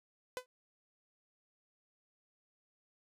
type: tone with exponential decay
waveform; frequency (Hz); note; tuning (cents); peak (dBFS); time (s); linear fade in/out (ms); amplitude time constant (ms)
sawtooth; 504; B4; +35; -30; 0.37-0.46; 0; 18
effects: resampled to 32000 Hz